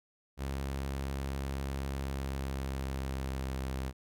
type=tone with pitch glide; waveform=sawtooth; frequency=68 to 65.84 Hz; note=C#2 to C2; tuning=-33 to +11 cents; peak=-30 dBFS; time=0.37-3.93 s; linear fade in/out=50 ms; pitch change=-56 cents; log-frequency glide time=1.97-3.8 s; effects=none